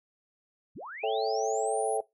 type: linear sweep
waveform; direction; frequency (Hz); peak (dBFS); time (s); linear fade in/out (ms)
sine; up; 58.27 to 10850; -39; 0.75-1.98; 20
type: chord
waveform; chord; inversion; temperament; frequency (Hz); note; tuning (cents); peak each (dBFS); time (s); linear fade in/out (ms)
sine; A dominant seventh; none; equal; 440 / 554.4 / 659.3 / 784; A4 / C#5 / E5 / G5; 0 / 0 / 0 / 0; -29 / -35 / -32 / -31; 1.03-2.01; 10
effects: noise-tail reverb RT60 0.2 s tail -20 dB re dry